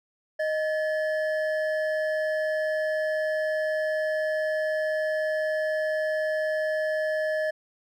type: tone pair together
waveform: triangle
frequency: 622.3 / 1722.9 Hz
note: D#5 / A6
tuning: 0 / -37 cents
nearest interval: octave + tritone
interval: 1763 cents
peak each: -23 / -30 dBFS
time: 0.39-7.51 s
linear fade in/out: 10 ms
effects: none